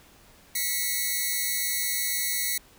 5% pulse tone pair together, 1958 / 2184 Hz, B6 / C#7, -15 / -26 cents, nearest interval major second, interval 189 cents, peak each -18 dBFS, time 0.55-2.58 s, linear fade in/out 5 ms, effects pink hiss -55 dBFS RMS until 2.78 s

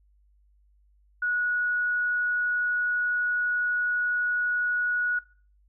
sine tone, 1461 Hz, F#6, 22 cents flat, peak -24 dBFS, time 1.22-5.19 s, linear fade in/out 5 ms, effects noise-tail reverb RT60 0.4 s tail -19 dB re dry + added 50 Hz sine -59 dBFS peak until 5.68 s

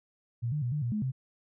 sine tone with pitch steps, 118.1 / 149.6 / 121.8 / 149.2 / 119.7 / 212.1 / 130.7 Hz, A#2 / D3 / B2 / D3 / A#2 / G#3 / C3, +23 / +32 / -24 / +28 / +46 / +37 / -1 cents, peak -28 dBFS, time 0.42-1.12 s, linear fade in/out 20 ms, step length 100 ms, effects none

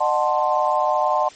sine chord, D# diminished seventh, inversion none, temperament equal with one note detuned, 608.7 / 740 / 880 / 1046.5 Hz, D#5 / F#5 / A5 / C6, -38 / 0 / 0 / 0 cents, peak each -22 dBFS, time 0-1.29 s, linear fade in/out 10 ms, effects white hiss -44 dBFS RMS until 1.35 s + MP3 32 kbps

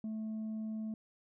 triangle tone with tanh clipping, 218.4 Hz, A3, 13 cents flat, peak -37 dBFS, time 0.04-0.94 s, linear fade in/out 2 ms, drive 7 dB, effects none

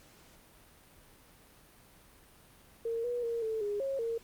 sine tone with pitch steps, 459.7 / 484.3 / 465.2 / 442.1 / 411.2 / 544 / 459.7 Hz, A#4 / B4 / A#4 / A4 / G#4 / C#5 / A#4, -24 / -34 / -4 / +8 / -17 / -33 / -24 cents, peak -31 dBFS, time 2.85-4.18 s, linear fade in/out 5 ms, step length 190 ms, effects pink hiss -59 dBFS RMS until 4.23 s + Opus 48 kbps

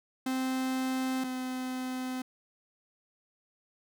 45% pulse tone pair in turn, 260.1 / 256.1 Hz, C4 / C4, -10 / -37 cents, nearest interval unison, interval 27 cents, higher first, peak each -29 / -33 dBFS, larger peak first, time 0.26-1.24 / 1.24-2.22 s, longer neither, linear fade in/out 5 ms, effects none

